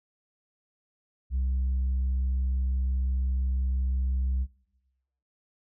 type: tone with tanh clipping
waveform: sine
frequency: 64.7 Hz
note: C2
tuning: 19 cents flat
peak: -25 dBFS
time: 1.3-4.47 s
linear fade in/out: 50 ms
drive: 1 dB
effects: noise-tail reverb RT60 1.0 s tail -20 dB re dry